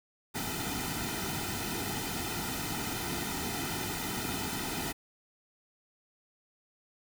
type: noise with comb filter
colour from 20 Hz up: pink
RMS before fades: -35 dBFS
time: 0.34-4.93 s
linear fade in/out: 20 ms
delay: 1.8 ms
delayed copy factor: -0.8
effects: none